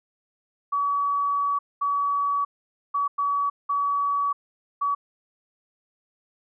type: tone bursts at uneven times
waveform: sine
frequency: 1137 Hz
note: C#6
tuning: 44 cents sharp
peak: -21 dBFS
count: 6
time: 0.72-1.59 / 1.81-2.45 / 2.94-3.08 / 3.18-3.5 / 3.69-4.33 / 4.81-4.95 s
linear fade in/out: 10 ms
effects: none